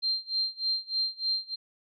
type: tone with tremolo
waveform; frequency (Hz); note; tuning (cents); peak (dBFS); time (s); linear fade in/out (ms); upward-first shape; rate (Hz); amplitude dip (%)
sine; 4166; C8; -8; -24; 0.02-1.56; 20; sine; 3.3; 95
effects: none